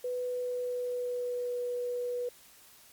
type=tone with pitch glide; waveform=sine; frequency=496.6 to 489.2 Hz; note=B4 to B4; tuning=+9 to -16 cents; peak=-31 dBFS; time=0.04-2.29 s; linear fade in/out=5 ms; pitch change=-25 cents; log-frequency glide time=0.21-1.59 s; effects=white hiss -57 dBFS RMS until 2.92 s + Opus 48 kbps